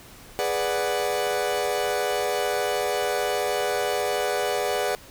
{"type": "chord", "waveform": "40% pulse", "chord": "G# half-diminished seventh", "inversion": "none", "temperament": "equal", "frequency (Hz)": [415.3, 493.9, 587.3, 740], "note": ["G#4", "B4", "D5", "F#5"], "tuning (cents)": [0, 0, 0, 0], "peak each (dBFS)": -28, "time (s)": [0.39, 4.95], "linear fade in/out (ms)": 0, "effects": ["pink hiss -47 dBFS RMS until 5.1 s"]}